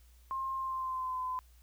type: tone with pitch glide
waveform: sine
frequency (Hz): 1063 to 1018.5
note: C6 to C6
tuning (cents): +27 to -47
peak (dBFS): -33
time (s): 0.31-1.39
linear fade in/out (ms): 0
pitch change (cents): -74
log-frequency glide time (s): 0.55-1.21
effects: added 60 Hz sine -57 dBFS peak until 1.62 s + white hiss -68 dBFS RMS until 1.62 s